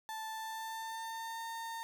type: tone with pitch glide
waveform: 35% pulse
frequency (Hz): 880 to 912.1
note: A5 to A#5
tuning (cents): 0 to -38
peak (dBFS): -38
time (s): 0.09-1.83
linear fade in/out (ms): 0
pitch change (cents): +62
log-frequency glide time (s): 0.28-1.44
effects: none